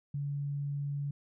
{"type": "tone", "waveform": "sine", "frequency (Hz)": 142.6, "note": "C#3", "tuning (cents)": 49, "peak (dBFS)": -32, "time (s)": [0.14, 1.11], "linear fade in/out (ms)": 5, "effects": []}